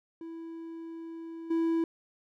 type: tone with level steps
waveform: triangle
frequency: 329.6 Hz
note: E4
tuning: in tune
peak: -37 / -23 dBFS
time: 0.21-1.84 s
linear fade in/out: 2 ms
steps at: 1.5 s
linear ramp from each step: 10 ms
effects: none